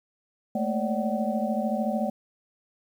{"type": "tone cluster", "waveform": "sine", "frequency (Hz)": [216.6, 230.1, 550, 591, 755], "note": ["A3", "A#3", "C#5", "D5", "F#5"], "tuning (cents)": [-27, -22, -14, 11, 35], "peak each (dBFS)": [-28, -31, -34, -31, -32], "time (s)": [0.55, 2.1], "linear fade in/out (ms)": 5, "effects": ["9-bit"]}